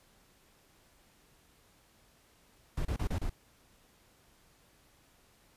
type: noise bursts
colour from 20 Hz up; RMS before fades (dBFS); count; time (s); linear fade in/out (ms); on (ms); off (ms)
brown; -32; 5; 2.77-3.296; 5; 82; 29
effects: pink hiss -65 dBFS RMS until 5.56 s + resampled to 32000 Hz